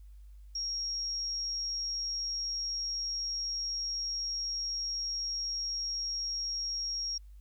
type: tone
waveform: sine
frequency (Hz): 5588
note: F8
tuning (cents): 0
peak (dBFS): -32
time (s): 0.55-7.18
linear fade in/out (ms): 5
effects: added 50 Hz sine -48 dBFS peak until 7.4 s + white hiss -75 dBFS RMS until 7.4 s